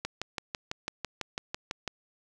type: click train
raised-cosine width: 0.2 ms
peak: -15 dBFS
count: 12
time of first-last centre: 0.05-1.877 s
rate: 6.02 Hz
effects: none